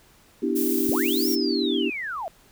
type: chord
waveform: sine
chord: E minor seventh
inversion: second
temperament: equal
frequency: 246.9 / 293.7 / 329.6 / 392 Hz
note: B3 / D4 / E4 / G4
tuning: 0 / 0 / 0 / 0 cents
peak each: -27 dBFS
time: 0.42-1.9 s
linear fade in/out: 10 ms
type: noise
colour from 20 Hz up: violet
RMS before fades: -29 dBFS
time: 0.55-1.36 s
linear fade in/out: 20 ms
type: linear two-way sweep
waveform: sine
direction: up then down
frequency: 60.1 to 5670 to 609 Hz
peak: -28 dBFS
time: 0.89-2.28 s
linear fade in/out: 0 ms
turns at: 1.29 s
effects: pink hiss -56 dBFS RMS until 2.51 s